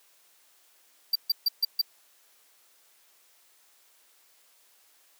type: tone bursts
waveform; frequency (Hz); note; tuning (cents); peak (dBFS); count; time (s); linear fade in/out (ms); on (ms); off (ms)
square; 4701; D8; +1; -21; 5; 1.13-1.815; 5; 25; 140
effects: white hiss -62 dBFS RMS until 5.19 s + high-pass 400 Hz 12 dB/octave